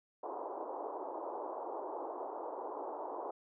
white band-pass noise, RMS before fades -42 dBFS, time 0.23-3.31 s, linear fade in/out 5 ms, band 320 to 1000 Hz, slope 48 dB/octave, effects none

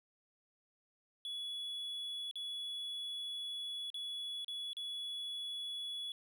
triangle tone with dropouts, 3393 Hz, G#7, 36 cents sharp, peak -38 dBFS, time 1.25-6.12 s, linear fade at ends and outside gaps 1 ms, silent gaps 2.312-2.356 / 3.902-3.943 / 4.446-4.481 / 4.732-4.768 s, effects none

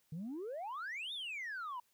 sine exponential two-way sweep, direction up then down, 147.6 to 3717 to 942 Hz, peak -38 dBFS, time 0.12-1.8 s, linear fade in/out 5 ms, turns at 1.13 s, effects tanh soft clip ceiling -38 dBFS + white hiss -75 dBFS RMS until 1.93 s

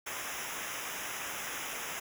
pink noise with comb filter, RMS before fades -39 dBFS, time 0.06-2 s, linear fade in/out 10 ms, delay 0.23 ms, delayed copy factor -0.95, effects none

